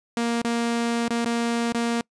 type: tone with dropouts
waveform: sawtooth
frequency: 234.2 Hz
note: A#3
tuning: 8 cents sharp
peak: -18 dBFS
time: 0.17-2.01 s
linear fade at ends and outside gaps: 2 ms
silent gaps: 0.417-0.446 / 1.082-1.105 / 1.248-1.257 / 1.723-1.746 s
effects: noise-tail reverb RT60 0.1 s tail -26 dB re dry + resampled to 22050 Hz